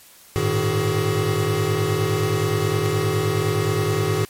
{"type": "tone cluster", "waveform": "square", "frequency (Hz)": [101.6, 111.2, 154, 376.8, 420.9], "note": ["G#2", "A2", "D#3", "F#4", "G#4"], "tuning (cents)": [-38, 19, -17, 32, 23], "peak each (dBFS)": -26, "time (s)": [0.36, 4.25], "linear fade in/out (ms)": 0, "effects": ["white hiss -48 dBFS RMS until 4.29 s", "MP3 64 kbps"]}